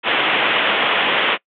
white low-pass noise, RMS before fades -17 dBFS, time 0.03-1.38 s, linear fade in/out 50 ms, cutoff 3400 Hz, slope 96 dB/octave, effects noise-tail reverb RT60 0.1 s tail -24 dB re dry + high-pass 300 Hz 12 dB/octave

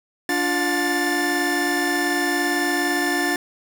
45% pulse tone cluster, 290.5 / 349.8 / 717 / 1767 Hz, D4 / F4 / F5 / A6, -19 / +3 / +45 / +7 cents, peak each -25 / -26 / -28 / -23 dBFS, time 0.29-3.36 s, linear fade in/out 2 ms, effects none

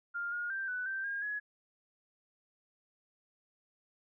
sine tone with pitch steps, 1402 / 1429 / 1572 / 1492 / 1563 / 1620 / 1683 Hz, F6 / F6 / G6 / F#6 / G6 / G#6 / G#6, +6 / +39 / +4 / +14 / -6 / -43 / +23 cents, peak -34 dBFS, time 0.14-1.4 s, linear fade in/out 20 ms, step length 180 ms, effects none

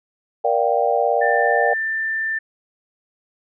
sine chord, G minor seventh, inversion first, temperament just, 470.4 / 588 / 705.6 / 784 Hz, Bb4 / D5 / F5 / G5, +16 / +2 / +18 / 0 cents, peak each -21 dBFS, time 0.44-1.74 s, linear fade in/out 10 ms
sine tone, 1781 Hz, A6, 21 cents sharp, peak -20 dBFS, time 1.21-2.39 s, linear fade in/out 10 ms
effects none

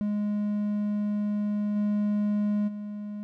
triangle tone with level steps, 207.7 Hz, G#3, in tune, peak -23 / -21 / -31 dBFS, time 0.01-3.23 s, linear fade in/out 0 ms, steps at 1.75 / 2.67 s, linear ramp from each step 20 ms, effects none

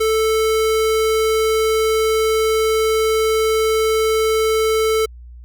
square tone, 440 Hz, A4, in tune, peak -15 dBFS, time 0-5.06 s, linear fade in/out 10 ms, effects added 60 Hz sine -35 dBFS peak until 5.44 s

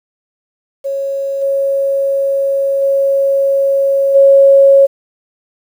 sine tone with level steps, 550 Hz, C#5, 14 cents flat, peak -15 / -11 / -9 / -3 dBFS, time 0.84-4.87 s, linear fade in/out 20 ms, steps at 1.41 / 2.81 / 4.14 s, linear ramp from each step 20 ms, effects 7-bit

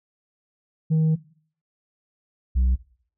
sine tone pair in turn, 158.2 / 62.78 Hz, D#3 / B1, +29 / +29 cents, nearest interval octave + major third, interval 1600 cents, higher first, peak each -14 dBFS, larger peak neither, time 0.9-1.16 / 2.55-2.76 s, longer first, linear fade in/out 20 ms, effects noise-tail reverb RT60 0.5 s tail -19 dB re dry + tanh soft clip ceiling -16 dBFS

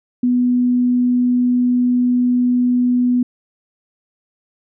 sine tone, 246.9 Hz, B3, in tune, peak -12 dBFS, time 0.23-3.23 s, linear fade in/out 5 ms, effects none

